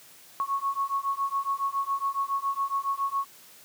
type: beating tone pair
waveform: sine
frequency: 1100 / 1107.2 Hz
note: C#6 / C#6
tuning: -14 / -2 cents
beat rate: 7.2 Hz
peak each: -29 dBFS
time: 0.4-3.25 s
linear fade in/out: 0 ms
effects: white hiss -52 dBFS RMS until 3.64 s + high-pass 100 Hz 12 dB/octave